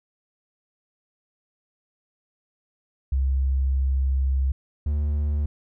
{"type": "tone pair in turn", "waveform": ["sine", "triangle"], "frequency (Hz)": [66.7, 73.65], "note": ["C2", "D2"], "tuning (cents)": [34, 6], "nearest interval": "major second", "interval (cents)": 172, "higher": "second", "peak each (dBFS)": -19, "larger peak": "neither", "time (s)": [[3.12, 4.52], [4.86, 5.46]], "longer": "first", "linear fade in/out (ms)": 5, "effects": []}